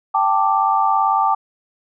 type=chord; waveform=sine; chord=G suspended second; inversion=none; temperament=just; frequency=784 / 882 / 1176 Hz; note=G5 / A5 / D6; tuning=0 / +4 / +2 cents; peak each=-18 dBFS; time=0.14-1.35 s; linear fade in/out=10 ms; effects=none